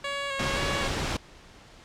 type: tone with vibrato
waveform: 10% pulse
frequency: 554.4 Hz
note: C#5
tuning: in tune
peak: -21 dBFS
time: 0.04-0.88 s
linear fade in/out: 5 ms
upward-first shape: square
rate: 1.9 Hz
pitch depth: 23 cents each way
type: noise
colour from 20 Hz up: pink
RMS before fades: -29 dBFS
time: 0.39-1.17 s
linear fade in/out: 5 ms
effects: pink hiss -51 dBFS RMS until 1.84 s + low-pass 6000 Hz 12 dB/octave